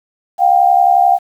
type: tone pair together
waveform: sine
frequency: 712 / 783.3 Hz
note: F5 / G5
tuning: +33 / -2 cents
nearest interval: major second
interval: 165 cents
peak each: -10 dBFS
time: 0.38-1.19 s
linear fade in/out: 50 ms
effects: 7-bit